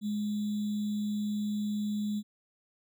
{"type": "tone with sample-and-hold", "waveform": "sine", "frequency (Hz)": 209, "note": "G#3", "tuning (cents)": 11, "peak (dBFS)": -29, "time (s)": [0.01, 2.23], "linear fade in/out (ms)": 50, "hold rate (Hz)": 3675, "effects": []}